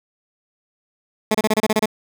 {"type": "tone bursts", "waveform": "15% pulse", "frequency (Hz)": 216, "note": "A3", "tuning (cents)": -32, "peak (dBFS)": -8, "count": 9, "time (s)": [1.31, 1.858], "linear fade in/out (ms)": 5, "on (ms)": 36, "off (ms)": 28, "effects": []}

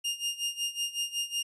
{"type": "tone with tremolo", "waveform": "sawtooth", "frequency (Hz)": 2822, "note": "F7", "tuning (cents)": 17, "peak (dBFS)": -24, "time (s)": [0.04, 1.43], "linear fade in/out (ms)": 10, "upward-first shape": "sine", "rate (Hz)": 5.4, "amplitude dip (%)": 85, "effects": ["resampled to 24000 Hz"]}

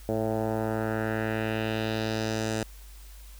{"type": "tone with low-pass filter sweep", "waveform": "10% pulse", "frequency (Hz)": 110, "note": "A2", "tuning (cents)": 0, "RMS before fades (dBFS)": -29, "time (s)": [0.09, 2.63], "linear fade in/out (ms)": 0, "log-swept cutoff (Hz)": [610, 8000], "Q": 1.8, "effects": ["added 50 Hz sine -44 dBFS peak until 3.39 s", "white hiss -54 dBFS RMS until 3.39 s"]}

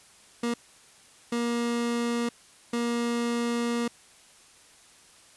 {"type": "tone bursts at uneven times", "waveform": "30% pulse", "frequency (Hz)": 236.6, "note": "A#3", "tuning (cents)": 26, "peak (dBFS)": -23, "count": 3, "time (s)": [[0.43, 0.54], [1.32, 2.29], [2.73, 3.88]], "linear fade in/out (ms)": 5, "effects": ["white hiss -55 dBFS RMS until 5.36 s", "resampled to 24000 Hz"]}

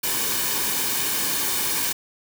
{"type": "noise with comb filter", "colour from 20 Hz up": "white", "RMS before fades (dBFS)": -24, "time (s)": [0.03, 1.93], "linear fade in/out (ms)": 10, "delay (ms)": 1.5, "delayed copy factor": -0.55, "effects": []}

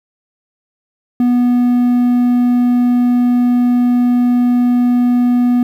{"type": "tone", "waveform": "triangle", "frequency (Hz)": 244.7, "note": "B3", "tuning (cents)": -16, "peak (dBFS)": -7, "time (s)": [1.2, 5.63], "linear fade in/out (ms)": 2, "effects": ["8-bit"]}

